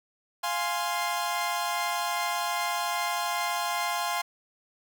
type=chord; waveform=sawtooth; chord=F minor; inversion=none; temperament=equal; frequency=698.5 / 830.6 / 1046.5 Hz; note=F5 / Ab5 / C6; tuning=0 / 0 / 0 cents; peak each=-28 / -29 / -27 dBFS; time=0.43-4.22 s; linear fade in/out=10 ms; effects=none